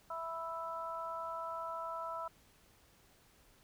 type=harmonic tone; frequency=329.6 Hz; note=E4; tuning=in tune; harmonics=2 / 3 / 4; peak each=-44 / -43 / -42 dBFS; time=0.1-2.28 s; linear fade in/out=5 ms; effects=pink hiss -66 dBFS RMS until 3.63 s